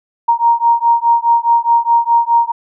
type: beating tone pair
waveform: sine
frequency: 932.3 / 937.1 Hz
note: A#5 / A#5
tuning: 0 / +9 cents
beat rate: 4.8 Hz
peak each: -12 dBFS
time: 0.28-2.52 s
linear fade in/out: 10 ms
effects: none